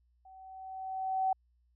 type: tone with level ramp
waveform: sine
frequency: 760 Hz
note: F#5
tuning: 46 cents sharp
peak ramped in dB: -52 to -25 dBFS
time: 0.25-1.33 s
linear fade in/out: 5 ms
effects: added 60 Hz sine -67 dBFS peak until 1.75 s